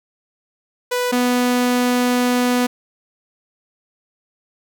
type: tone pair in turn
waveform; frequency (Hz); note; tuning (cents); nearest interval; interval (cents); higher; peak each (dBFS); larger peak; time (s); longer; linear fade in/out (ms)
sawtooth; 493.9 / 246.9; B4 / B3; 0 / 0; octave; 1200; first; -14 / -11; second; 0.91-1.12 / 1.12-2.67; second; 10
effects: none